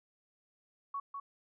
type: tone with echo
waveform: sine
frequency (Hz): 1116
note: C#6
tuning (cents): +11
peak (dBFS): -35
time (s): 0.94-1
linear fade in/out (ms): 5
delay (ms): 200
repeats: 1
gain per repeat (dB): -4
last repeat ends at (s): 1.2
effects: none